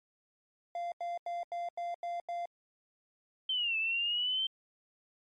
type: tone bursts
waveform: triangle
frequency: 693 Hz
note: F5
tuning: 14 cents flat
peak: -32 dBFS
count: 7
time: 0.75-2.456 s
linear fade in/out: 2 ms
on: 170 ms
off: 86 ms
type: linear two-way sweep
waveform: sine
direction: down then up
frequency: 3136 to 2611 to 3136 Hz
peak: -29 dBFS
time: 3.49-4.47 s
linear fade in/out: 5 ms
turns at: 3.77 s
effects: MP3 48 kbps